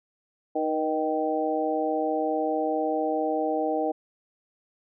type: harmonic tone with a mistuned harmonic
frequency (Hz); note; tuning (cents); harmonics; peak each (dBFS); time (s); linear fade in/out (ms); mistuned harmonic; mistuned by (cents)
155.56; D#3; 0; 2 / 3 / 4 / 5; -29 / -29 / -29 / -29; 0.55-3.92; 10; 3; +40
effects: none